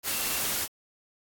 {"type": "tone in noise", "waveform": "sine", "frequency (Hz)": 2707, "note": "E7", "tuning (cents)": 45, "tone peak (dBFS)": -40, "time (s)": [0.09, 0.42], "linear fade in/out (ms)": 50, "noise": "white", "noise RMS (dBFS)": -29, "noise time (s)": [0.03, 0.68], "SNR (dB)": -14, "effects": ["AAC 64 kbps"]}